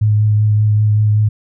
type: tone with vibrato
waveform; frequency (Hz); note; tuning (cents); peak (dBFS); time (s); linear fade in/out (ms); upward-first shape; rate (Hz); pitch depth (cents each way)
sine; 106.2; G#2; +39; -9; 0.01-1.29; 10; triangle; 5.2; 18
effects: none